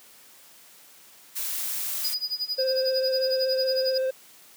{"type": "noise", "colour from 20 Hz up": "blue", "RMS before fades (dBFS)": -30, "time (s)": [1.35, 2.15], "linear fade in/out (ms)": 20}
{"type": "tone with tremolo", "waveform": "triangle", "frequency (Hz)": 4941, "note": "D#8", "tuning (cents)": -13, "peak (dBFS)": -23, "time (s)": [2.04, 3.98], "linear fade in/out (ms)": 5, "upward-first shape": "sine", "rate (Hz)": 11, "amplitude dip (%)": 90}
{"type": "tone with vibrato", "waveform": "triangle", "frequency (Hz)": 523, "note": "C5", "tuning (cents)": -1, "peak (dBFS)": -21, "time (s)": [2.58, 4.11], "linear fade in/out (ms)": 10, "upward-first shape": "sine", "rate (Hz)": 16, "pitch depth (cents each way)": 13}
{"effects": ["white hiss -52 dBFS RMS until 4.56 s", "high-pass 150 Hz 12 dB/octave"]}